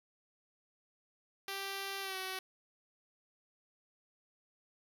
5% pulse tone with pitch glide, 392 to 377.1 Hz, G4 to F#4, 0 to +33 cents, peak -27 dBFS, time 1.48-2.39 s, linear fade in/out 2 ms, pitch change -67 cents, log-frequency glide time 2.01-2.17 s, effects none

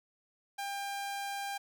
sawtooth tone, 798 Hz, G5, 31 cents sharp, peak -32 dBFS, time 0.58-1.58 s, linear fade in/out 10 ms, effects none

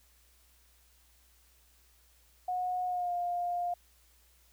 sine tone with pitch glide, 728 to 704.4 Hz, F#5 to F5, -28 to +15 cents, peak -30 dBFS, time 2.48-3.74 s, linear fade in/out 5 ms, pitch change -57 cents, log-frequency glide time 2.86-3.13 s, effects added 60 Hz sine -65 dBFS peak until 4.52 s + white hiss -66 dBFS RMS until 4.52 s

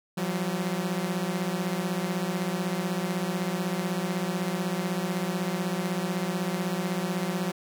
sawtooth beating tone pair, 173.1 / 189.1 Hz, F3 / F#3, -15 / +38 cents, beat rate 16 Hz, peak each -26 dBFS, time 0.17-7.52 s, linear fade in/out 10 ms, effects none

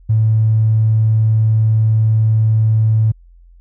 triangle tone with tanh clipping, 110 Hz, A2, in tune, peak -9 dBFS, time 0.09-3.12 s, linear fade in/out 10 ms, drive 2 dB, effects added 43 Hz sine -41 dBFS peak until 3.6 s

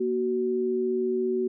sine tone pair together, 237 / 374.2 Hz, A#3 / F#4, +29 / +20 cents, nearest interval minor sixth, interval 791 cents, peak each -30 / -24 dBFS, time 0-1.48 s, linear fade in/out 10 ms, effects none

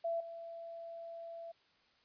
sine tone with level steps, 670 Hz, E5, 28 cents sharp, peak -33 / -44 dBFS, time 0.04-1.52 s, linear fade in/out 10 ms, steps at 0.2 s, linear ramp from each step 5 ms, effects white hiss -70 dBFS RMS until 2.04 s + resampled to 11025 Hz

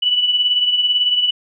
sine beating tone pair, 2960 / 2978 Hz, F#7 / F#7, 0 / +11 cents, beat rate 18 Hz, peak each -14 / -22 dBFS, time 0.02-1.31 s, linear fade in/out 10 ms, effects none

